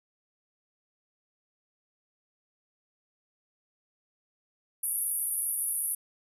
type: band-pass noise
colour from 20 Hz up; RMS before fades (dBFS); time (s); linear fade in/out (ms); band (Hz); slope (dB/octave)
white; -31; 4.83-5.95; 5; 9600 to 12000; 96
effects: none